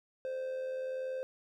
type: tone with amplitude modulation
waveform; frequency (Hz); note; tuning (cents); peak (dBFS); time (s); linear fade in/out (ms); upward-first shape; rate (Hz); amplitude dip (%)
triangle; 520; C5; -11; -31; 0.25-1.23; 0; sine; 81; 40
effects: none